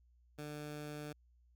15% pulse tone, 149 Hz, D3, 25 cents sharp, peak -37 dBFS, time 0.38-1.13 s, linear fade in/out 10 ms, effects added 60 Hz sine -65 dBFS peak until 1.55 s

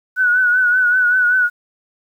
sine tone with vibrato, 1480 Hz, F#6, in tune, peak -11 dBFS, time 0.16-1.5 s, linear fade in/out 50 ms, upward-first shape triangle, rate 5.2 Hz, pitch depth 59 cents each way, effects 8-bit

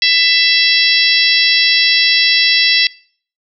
harmonic tone, 665 Hz, E5, 15 cents sharp, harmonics 3 / 4 / 5 / 6 / 7 / 8, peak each -16 / -16 / -16 / -16 / -16 / -16 dBFS, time 0.02-2.87 s, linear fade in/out 2 ms, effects noise-tail reverb RT60 0.5 s tail -23 dB re dry

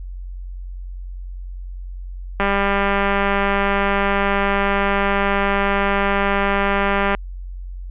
click train, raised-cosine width 0.5 ms, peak -4 dBFS, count 946, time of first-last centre 2.4-7.149 s, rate 199 Hz, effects added 45 Hz sine -28 dBFS peak until 7.9 s + resampled to 8000 Hz

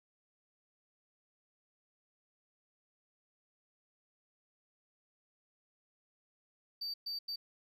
sine tone bursts at uneven times, 4623 Hz, D8, 28 cents flat, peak -34 dBFS, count 3, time 6.81-6.94 / 7.06-7.19 / 7.28-7.36 s, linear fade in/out 10 ms, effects tanh soft clip ceiling -36 dBFS + 12-bit

